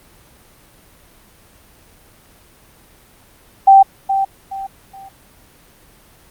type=tone with echo; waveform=sine; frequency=780 Hz; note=G5; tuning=9 cents flat; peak=-3 dBFS; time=3.67-3.83 s; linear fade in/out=10 ms; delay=420 ms; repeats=3; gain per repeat=-10 dB; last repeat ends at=5.09 s; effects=pink hiss -48 dBFS RMS until 6.3 s + Opus 32 kbps